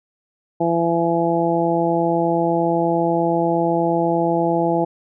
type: harmonic tone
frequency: 168.4 Hz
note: E3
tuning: 37 cents sharp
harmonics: 1 / 2 / 3 / 4 / 5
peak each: -24 / -20 / -23 / -22 / -23 dBFS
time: 0.6-4.85 s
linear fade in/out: 10 ms
effects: none

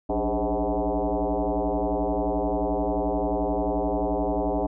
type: tone with frequency modulation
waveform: sine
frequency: 168.3 Hz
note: E3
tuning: 36 cents sharp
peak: -22 dBFS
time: 0.09-4.67 s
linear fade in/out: 10 ms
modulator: 116 Hz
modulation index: 5.7
effects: none

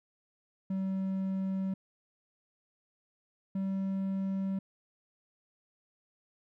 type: tone pair in turn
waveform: triangle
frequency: 191.2 / 192.86 Hz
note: G3 / G3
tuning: -43 / -28 cents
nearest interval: unison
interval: 15 cents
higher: second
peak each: -28 dBFS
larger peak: neither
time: 0.7-1.74 / 3.55-4.59 s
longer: neither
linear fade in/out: 5 ms
effects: none

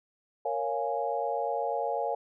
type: chord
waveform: sine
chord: Bb minor seventh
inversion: none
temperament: equal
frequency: 466.2 / 554.4 / 698.5 / 830.6 Hz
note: Bb4 / Db5 / F5 / Ab5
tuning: 0 / 0 / 0 / 0 cents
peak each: -34 / -33 / -33 / -33 dBFS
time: 0.45-2.15 s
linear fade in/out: 5 ms
effects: none

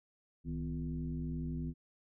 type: tone with frequency modulation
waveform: sine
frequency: 158.8 Hz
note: D#3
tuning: 36 cents sharp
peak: -35 dBFS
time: 0.44-1.74 s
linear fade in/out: 50 ms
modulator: 91.8 Hz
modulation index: 1.2
effects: none

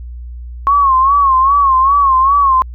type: tone with vibrato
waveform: sine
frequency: 1091 Hz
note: C#6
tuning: 28 cents flat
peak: -7 dBFS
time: 0.67-2.62 s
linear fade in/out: 0 ms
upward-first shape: sine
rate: 2.5 Hz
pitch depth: 90 cents each way
effects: added 60 Hz sine -25 dBFS peak until 2.74 s

